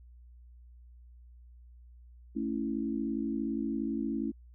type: chord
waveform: sine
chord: A major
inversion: none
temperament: equal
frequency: 220 / 277.2 / 329.6 Hz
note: A3 / C#4 / E4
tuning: 0 / 0 / 0 cents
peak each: -34 / -34 / -36 dBFS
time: 2.35-4.32 s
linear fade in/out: 20 ms
effects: added 60 Hz sine -51 dBFS peak until 4.54 s